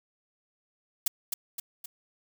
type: noise with echo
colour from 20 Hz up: blue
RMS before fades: -25 dBFS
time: 1.06-1.08 s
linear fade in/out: 5 ms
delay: 260 ms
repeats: 3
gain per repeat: -5 dB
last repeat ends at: 1.86 s
effects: none